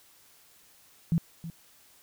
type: tone with echo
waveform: sine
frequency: 166 Hz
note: E3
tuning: 12 cents sharp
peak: -21 dBFS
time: 1.12-1.18 s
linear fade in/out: 0 ms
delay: 320 ms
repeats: 1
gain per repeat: -14 dB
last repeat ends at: 1.5 s
effects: white hiss -59 dBFS RMS until 2.02 s